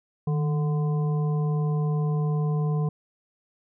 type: harmonic tone with a mistuned harmonic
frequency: 146.83 Hz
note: D3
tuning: in tune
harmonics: 1 / 3 / 5 / 7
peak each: -22 / -34 / -40 / -41 dBFS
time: 0.27-2.89 s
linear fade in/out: 5 ms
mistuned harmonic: 1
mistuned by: +80 cents
effects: none